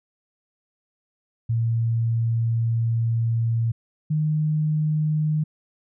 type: tone pair in turn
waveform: sine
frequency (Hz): 115 / 153.51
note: A#2 / D#3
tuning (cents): -23 / -23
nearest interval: perfect fourth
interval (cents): 500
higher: second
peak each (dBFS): -19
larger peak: neither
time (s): 1.49-3.72 / 4.1-5.44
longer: first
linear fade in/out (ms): 10
effects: none